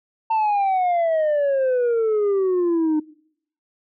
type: exponential sweep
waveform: sine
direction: down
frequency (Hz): 903 to 302.8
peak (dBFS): -14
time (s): 0.3-3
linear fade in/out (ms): 10
effects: noise-tail reverb RT60 0.7 s tail -24 dB re dry + tanh soft clip ceiling -16 dBFS